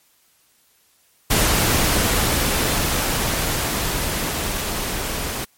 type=noise with level ramp; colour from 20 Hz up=pink; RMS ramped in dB=-17 to -26 dBFS; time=1.3-5.45 s; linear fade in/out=10 ms; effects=white hiss -59 dBFS RMS until 5.57 s + MP3 64 kbps